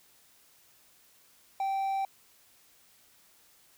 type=tone; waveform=triangle; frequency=779 Hz; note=G5; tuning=11 cents flat; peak=-26 dBFS; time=1.6-2.05 s; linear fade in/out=2 ms; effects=white hiss -62 dBFS RMS until 3.77 s